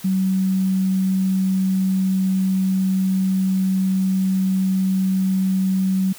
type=tone; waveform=sine; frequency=189.4 Hz; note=F#3; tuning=41 cents sharp; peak=-16 dBFS; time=0.04-6.13 s; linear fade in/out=10 ms; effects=white hiss -41 dBFS RMS until 6.18 s